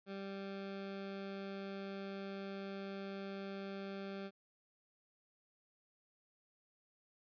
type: tone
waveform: 20% pulse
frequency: 196 Hz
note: G3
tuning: in tune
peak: -38 dBFS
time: 0.06-4.31 s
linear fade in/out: 50 ms
effects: resampled to 11025 Hz